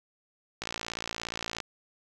click train, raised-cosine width 0.2 ms, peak -16 dBFS, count 57, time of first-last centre 0.62-1.602 s, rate 57 Hz, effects none

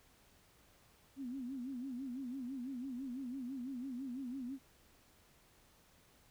sine tone with vibrato, 257.1 Hz, C4, 30 cents flat, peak -40 dBFS, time 1.16-4.59 s, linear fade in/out 50 ms, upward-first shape sine, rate 6 Hz, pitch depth 130 cents each way, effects pink hiss -67 dBFS RMS until 6.3 s

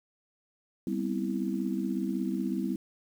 sine chord, C major seventh, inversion second, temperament just, 196.22 / 245.3 / 261.6 / 327 Hz, G3 / B3 / C4 / E4, +2 / -12 / 0 / -14 cents, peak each -32 / -35 / -35 / -34 dBFS, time 0.87-2.76 s, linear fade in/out 2 ms, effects 9-bit

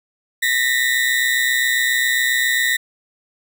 35% pulse tone pair together, 1835.6 / 1963 Hz, A#6 / B6, -27 / -11 cents, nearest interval minor second, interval 116 cents, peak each -17 / -17 dBFS, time 0.42-2.77 s, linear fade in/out 10 ms, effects none

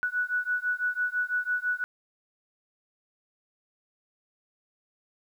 sine beating tone pair, 1473 / 1479 Hz, F#6 / F#6, -8 / -1 cents, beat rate 6 Hz, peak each -29 dBFS, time 0.03-1.84 s, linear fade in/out 0 ms, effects 10-bit

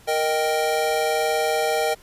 square chord, Eb major, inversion second, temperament equal, 466.2 / 622.3 / 784 Hz, Bb4 / Eb5 / G5, 0 / 0 / 0 cents, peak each -25 dBFS, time 0.07-1.95 s, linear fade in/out 20 ms, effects pink hiss -51 dBFS RMS until 2.02 s + resampled to 32000 Hz

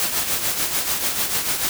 white noise with tremolo, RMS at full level -20 dBFS, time 0-1.69 s, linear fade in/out 0 ms, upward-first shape triangle, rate 6.8 Hz, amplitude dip 60%, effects none

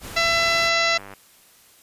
pink noise, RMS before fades -36 dBFS, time 0-0.71 s, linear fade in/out 50 ms
harmonic tone, 670 Hz, E5, 28 cents sharp, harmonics 1 / 2 / 3 / 4 / 5 / 6 / 7 / 8 / 9 / 10, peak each -25 / -25 / -22 / -26 / -33 / -26 / -31 / -31 / -38 / -36 dBFS, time 0.16-0.98 s, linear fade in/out 10 ms
click train, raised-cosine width 0.5 ms, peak -24 dBFS, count 76, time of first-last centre 0.38-1.137 s, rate 99.1 Hz
effects white hiss -53 dBFS RMS until 1.82 s + resampled to 32000 Hz

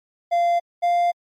triangle tone pair in turn, 691 / 697.4 Hz, F5 / F5, -19 / -3 cents, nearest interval unison, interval 16 cents, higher second, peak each -14 dBFS, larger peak neither, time 0.31-0.6 / 0.82-1.12 s, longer second, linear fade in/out 20 ms, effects MP3 64 kbps

